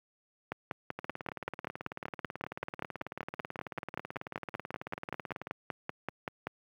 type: two click trains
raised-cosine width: 0.5 ms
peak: -23 / -19 dBFS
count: 83 / 32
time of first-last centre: 0.99-5.471 / 0.52-6.47 s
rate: 18.3 / 5.21 Hz
effects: high-pass 100 Hz 12 dB/octave + 10-bit